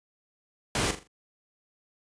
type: noise with echo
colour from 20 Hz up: pink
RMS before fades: -26 dBFS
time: 0.75-0.91 s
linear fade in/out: 2 ms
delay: 41 ms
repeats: 4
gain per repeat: -9 dB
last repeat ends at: 1.074 s
effects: high-pass 60 Hz 12 dB/octave + resampled to 22050 Hz